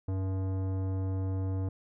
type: tone with tanh clipping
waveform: sine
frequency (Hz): 95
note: F#2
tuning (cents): +46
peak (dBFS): -31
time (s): 0.08-1.69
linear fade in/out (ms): 5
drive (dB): 16
effects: none